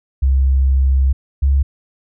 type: tone pair in turn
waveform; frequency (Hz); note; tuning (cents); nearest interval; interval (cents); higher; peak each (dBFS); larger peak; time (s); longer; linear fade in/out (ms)
sine; 66.7 / 68.77; C2 / C#2; +34 / -13; minor second; 53; second; -10; neither; 0.22-1.13 / 1.42-1.63; first; 10
effects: none